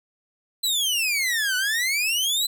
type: exponential two-way sweep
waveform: sawtooth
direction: down then up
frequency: 4073 to 1469 to 4073 Hz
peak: -18 dBFS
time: 0.63-2.47 s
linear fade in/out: 10 ms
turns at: 1.56 s
effects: none